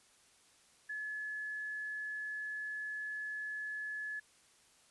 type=tone; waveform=sine; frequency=1710 Hz; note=A6; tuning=50 cents flat; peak=-38 dBFS; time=0.89-4.2 s; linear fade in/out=10 ms; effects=white hiss -66 dBFS RMS until 4.9 s + resampled to 24000 Hz